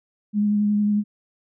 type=tone with vibrato; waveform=sine; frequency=207.7 Hz; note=G#3; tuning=in tune; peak=-17 dBFS; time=0.33-1.04 s; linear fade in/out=50 ms; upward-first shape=sine; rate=11 Hz; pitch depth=16 cents each way; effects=none